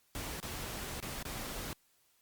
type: noise with dropouts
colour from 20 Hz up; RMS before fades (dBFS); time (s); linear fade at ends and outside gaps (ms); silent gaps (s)
pink; -41; 0.15-1.73; 0; 0.401-0.428 / 1.001-1.026 / 1.227-1.252
effects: white hiss -71 dBFS RMS until 2.21 s + Opus 48 kbps